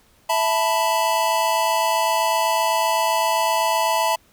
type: chord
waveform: square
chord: E suspended fourth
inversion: none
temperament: equal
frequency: 659.3 / 880 / 987.8 Hz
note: E5 / A5 / B5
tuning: 0 / 0 / 0 cents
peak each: -24 / -22 / -23 dBFS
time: 0.29-4.16 s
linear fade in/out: 10 ms
effects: pink hiss -57 dBFS RMS until 4.32 s